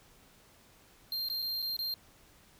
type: tone with dropouts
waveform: square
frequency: 4186 Hz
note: C8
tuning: in tune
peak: -33 dBFS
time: 1.12-1.94 s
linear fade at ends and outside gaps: 1 ms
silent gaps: 1.286-1.299 / 1.42-1.424 / 1.62-1.625 / 1.766-1.79 s
effects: pink hiss -61 dBFS RMS until 2.59 s